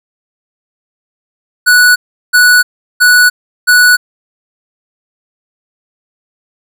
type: tone bursts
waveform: square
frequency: 1475 Hz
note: F#6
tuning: 6 cents flat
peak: -4 dBFS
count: 4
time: 1.66-3.97 s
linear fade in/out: 20 ms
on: 300 ms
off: 370 ms
effects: none